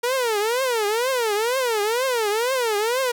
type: tone with vibrato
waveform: sawtooth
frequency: 466.3 Hz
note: A#4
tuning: 1 cent sharp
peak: -16 dBFS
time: 0.03-3.12 s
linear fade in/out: 10 ms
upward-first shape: triangle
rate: 2.1 Hz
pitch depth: 260 cents each way
effects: none